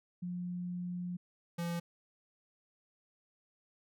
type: tone pair in turn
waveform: sine / square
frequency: 177.8 / 170.97 Hz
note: F3 / F3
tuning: +31 / -37 cents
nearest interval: minor second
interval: 68 cents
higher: first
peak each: -36 / -35 dBFS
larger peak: second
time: 0.22-1.17 / 1.58-1.8 s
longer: first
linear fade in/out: 10 ms
effects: none